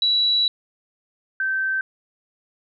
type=tone pair in turn; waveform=sine; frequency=3923 / 1550.6 Hz; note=B7 / G6; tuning=-12 / -19 cents; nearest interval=octave + major third; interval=1607 cents; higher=first; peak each=-16 / -20 dBFS; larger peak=first; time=0.02-0.48 / 1.4-1.81 s; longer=first; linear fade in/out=2 ms; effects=none